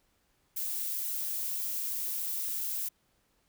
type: noise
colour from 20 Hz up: violet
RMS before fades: -34 dBFS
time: 0.56-2.89 s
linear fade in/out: 10 ms
effects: pink hiss -72 dBFS RMS until 3.48 s